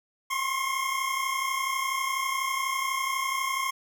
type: tone pair together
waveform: 25% pulse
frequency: 1054 / 1086.1 Hz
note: C6 / C#6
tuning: +12 / -36 cents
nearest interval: minor second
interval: 52 cents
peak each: -26 dBFS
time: 0.3-3.71 s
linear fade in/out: 10 ms
effects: none